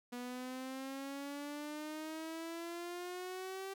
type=exponential sweep; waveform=sawtooth; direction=up; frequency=243.2 to 390 Hz; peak=-38 dBFS; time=0.12-3.74 s; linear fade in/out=10 ms; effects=none